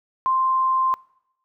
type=tone; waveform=sine; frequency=1046.5 Hz; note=C6; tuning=in tune; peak=-17 dBFS; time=0.26-0.94 s; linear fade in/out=0 ms; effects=noise-tail reverb RT60 0.8 s tail -24 dB re dry